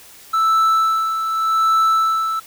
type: tone with tremolo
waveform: triangle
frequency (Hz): 1318.5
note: E6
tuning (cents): 0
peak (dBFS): -10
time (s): 0.33-2.4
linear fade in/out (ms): 10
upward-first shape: sine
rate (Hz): 0.85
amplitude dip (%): 55
effects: white hiss -43 dBFS RMS until 2.46 s